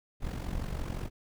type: noise with amplitude modulation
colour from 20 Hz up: brown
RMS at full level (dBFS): -32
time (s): 0.2-1.1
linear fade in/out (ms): 50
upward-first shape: sine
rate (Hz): 45.8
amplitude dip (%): 70
effects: none